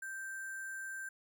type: tone with sample-and-hold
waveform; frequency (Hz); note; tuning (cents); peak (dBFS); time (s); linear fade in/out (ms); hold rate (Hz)
sine; 1568; G6; 0; -40; 0.02-1.09; 5; 8820
effects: none